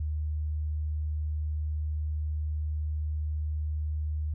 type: tone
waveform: sine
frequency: 76.2 Hz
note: D#2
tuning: 36 cents flat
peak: -28 dBFS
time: 0-4.34 s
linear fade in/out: 5 ms
effects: none